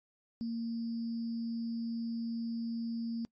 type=tone with sample-and-hold; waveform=sine; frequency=230.6 Hz; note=A#3; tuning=19 cents flat; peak=-33 dBFS; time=0.41-3.25 s; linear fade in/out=0 ms; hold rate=4900 Hz; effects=noise-tail reverb RT60 0.1 s tail -24 dB re dry + MP3 32 kbps